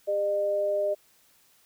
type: tone pair together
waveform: sine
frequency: 402 / 606.2 Hz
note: G4 / D#5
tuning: +44 / -45 cents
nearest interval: perfect fifth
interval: 711 cents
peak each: -32 / -24 dBFS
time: 0.07-0.95 s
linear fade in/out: 20 ms
effects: white hiss -62 dBFS RMS until 1.65 s